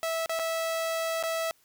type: tone with dropouts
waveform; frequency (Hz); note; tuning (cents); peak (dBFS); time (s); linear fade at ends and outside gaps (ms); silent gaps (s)
sawtooth; 654; E5; -14; -24; 0.03-1.51; 0; 0.26-0.295 / 0.391-0.395 / 1.227-1.236
effects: white hiss -65 dBFS RMS until 1.64 s